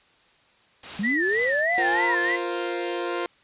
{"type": "noise with tremolo", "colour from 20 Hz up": "white", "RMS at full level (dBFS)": -34, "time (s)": [0.83, 2.32], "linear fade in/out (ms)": 5, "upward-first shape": "triangle", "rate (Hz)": 2.1, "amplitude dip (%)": 85}
{"type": "linear sweep", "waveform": "sine", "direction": "up", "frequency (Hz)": [185, 987.8], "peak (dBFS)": -24, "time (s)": [0.99, 2.15], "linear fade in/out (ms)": 5}
{"type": "tone with vibrato", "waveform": "sine", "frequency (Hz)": 1864.7, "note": "A#6", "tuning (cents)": 0, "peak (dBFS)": -22, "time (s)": [1.03, 2.37], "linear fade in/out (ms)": 20, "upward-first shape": "sine", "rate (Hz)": 3.2, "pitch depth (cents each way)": 130}
{"type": "chord", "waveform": "sawtooth", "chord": "F suspended fourth", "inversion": "none", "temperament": "equal", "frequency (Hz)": [349.2, 466.2, 523.3], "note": ["F4", "Bb4", "C5"], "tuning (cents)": [0, 0, 0], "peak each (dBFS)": [-24, -29, -29], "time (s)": [1.78, 3.26], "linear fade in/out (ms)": 0}
{"effects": ["white hiss -59 dBFS RMS until 3.43 s", "resampled to 8000 Hz"]}